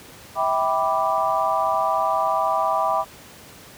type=chord; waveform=sine; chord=E minor seventh; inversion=none; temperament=equal with one note detuned; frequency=649.4 / 784 / 987.8 / 1174.7 Hz; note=E5 / G5 / B5 / D6; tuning=-26 / 0 / 0 / 0 cents; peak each=-24 dBFS; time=0.35-3.05 s; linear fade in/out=50 ms; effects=pink hiss -44 dBFS RMS until 3.77 s + high-pass 80 Hz 12 dB/octave